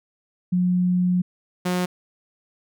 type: tone pair in turn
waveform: sine / sawtooth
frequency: 180 / 180 Hz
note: F#3 / F#3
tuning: -47 / -47 cents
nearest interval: unison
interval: 0 cents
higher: neither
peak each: -17 dBFS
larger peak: neither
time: 0.52-1.22 / 1.65-1.86 s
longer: first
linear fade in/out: 10 ms
effects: none